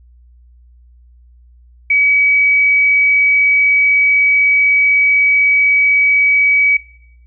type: tone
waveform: sine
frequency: 2274 Hz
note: C#7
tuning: 44 cents sharp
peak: -9 dBFS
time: 1.9-6.77 s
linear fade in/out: 5 ms
effects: noise-tail reverb RT60 0.7 s tail -17 dB re dry + added 60 Hz sine -42 dBFS peak until 7.26 s